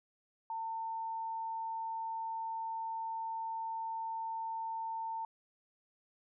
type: tone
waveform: sine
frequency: 900 Hz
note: A5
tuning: 39 cents sharp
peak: -36 dBFS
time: 0.5-5.25 s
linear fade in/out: 2 ms
effects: none